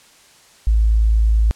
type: tone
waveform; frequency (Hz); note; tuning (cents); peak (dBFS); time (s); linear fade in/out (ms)
sine; 54.6; A1; -13; -11; 0.67-1.51; 0
effects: white hiss -49 dBFS RMS until 1.55 s + low-pass 9000 Hz 12 dB/octave